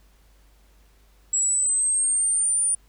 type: linear sweep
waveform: sine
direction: up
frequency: 7680 to 9397 Hz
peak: -19 dBFS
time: 1.33-2.75 s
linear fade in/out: 5 ms
effects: added 50 Hz sine -54 dBFS peak until 2.88 s + pink hiss -62 dBFS RMS until 2.88 s